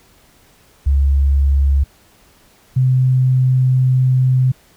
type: tone pair in turn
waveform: sine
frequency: 69.3 / 128.87 Hz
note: C#2 / C3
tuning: 0 / -26 cents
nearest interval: major seventh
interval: 1074 cents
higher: second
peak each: -10 dBFS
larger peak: neither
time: 0.86-1.84 / 2.76-4.52 s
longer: second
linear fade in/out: 10 ms
effects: pink hiss -51 dBFS RMS until 4.76 s